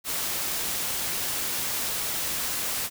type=noise; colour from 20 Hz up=white; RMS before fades=-29 dBFS; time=0.04-2.9 s; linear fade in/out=50 ms; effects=none